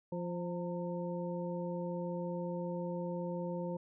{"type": "harmonic tone with a mistuned harmonic", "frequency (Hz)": 174.61, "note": "F3", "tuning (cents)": 0, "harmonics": [1, 2, 3, 5], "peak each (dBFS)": [-38, -43, -40, -47], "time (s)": [0.12, 3.77], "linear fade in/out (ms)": 5, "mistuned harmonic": 5, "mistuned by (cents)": 71, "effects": []}